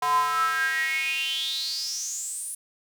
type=tone with high-pass filter sweep; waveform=square; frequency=145.7 Hz; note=D3; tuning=13 cents flat; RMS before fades=-27 dBFS; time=0.02-2.55 s; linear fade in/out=5 ms; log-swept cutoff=890 to 10000 Hz; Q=9.5; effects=none